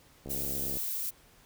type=click train; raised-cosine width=2 ms; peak=-28 dBFS; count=36; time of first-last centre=0.26-0.77 s; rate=68.6 Hz
type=noise; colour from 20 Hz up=violet; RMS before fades=-34 dBFS; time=0.29-1.11 s; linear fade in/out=20 ms
effects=pink hiss -60 dBFS RMS until 1.45 s